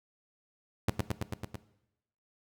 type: tone with echo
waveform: sawtooth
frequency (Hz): 103.83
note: G#2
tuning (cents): 0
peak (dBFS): -20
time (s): 0.88-0.9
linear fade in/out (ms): 5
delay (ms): 110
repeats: 6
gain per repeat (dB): -2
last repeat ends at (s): 1.56
effects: noise-tail reverb RT60 0.9 s tail -17 dB re dry